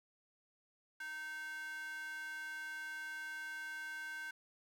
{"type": "tone with high-pass filter", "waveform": "square", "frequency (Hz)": 310, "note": "D#4", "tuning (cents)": -6, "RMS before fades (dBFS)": -45, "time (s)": [1, 4.31], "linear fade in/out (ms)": 5, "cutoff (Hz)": 1500, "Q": 5.7, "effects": []}